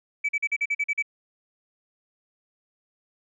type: tone bursts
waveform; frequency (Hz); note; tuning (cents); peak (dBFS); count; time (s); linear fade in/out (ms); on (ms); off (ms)
sine; 2300; D7; -37; -20; 9; 0.24-1.025; 10; 49; 43
effects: tanh soft clip ceiling -19 dBFS